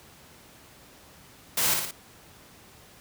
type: noise with echo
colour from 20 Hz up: white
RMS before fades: -25 dBFS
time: 1.57-1.74 s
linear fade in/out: 5 ms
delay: 57 ms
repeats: 3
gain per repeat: -4 dB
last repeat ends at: 1.911 s
effects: pink hiss -52 dBFS RMS until 3 s + high-pass 60 Hz 12 dB/octave